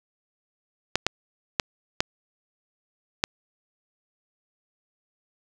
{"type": "clicks", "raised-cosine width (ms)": 0.2, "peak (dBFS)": -3, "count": 5, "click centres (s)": [0.956, 1.066, 1.598, 2.005, 3.239], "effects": ["7-bit"]}